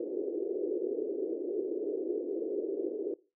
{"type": "band-pass noise", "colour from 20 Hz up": "pink", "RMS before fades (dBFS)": -34, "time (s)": [0, 3.14], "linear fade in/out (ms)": 5, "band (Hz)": [340, 450], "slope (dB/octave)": 48, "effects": ["noise-tail reverb RT60 0.3 s tail -19 dB re dry"]}